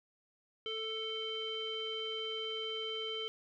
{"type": "tone with low-pass filter", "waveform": "square", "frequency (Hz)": 442.2, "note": "A4", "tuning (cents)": 9, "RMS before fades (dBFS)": -39, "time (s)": [0.66, 3.28], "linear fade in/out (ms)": 0, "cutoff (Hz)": 3100, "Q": 9.3, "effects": []}